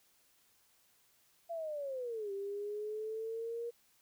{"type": "linear two-way sweep", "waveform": "sine", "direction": "down then up", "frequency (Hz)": [685, 392.7, 473.6], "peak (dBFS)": -37, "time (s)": [1.49, 3.71], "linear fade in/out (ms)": 20, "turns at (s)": 2.32, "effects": ["white hiss -70 dBFS RMS until 4.01 s"]}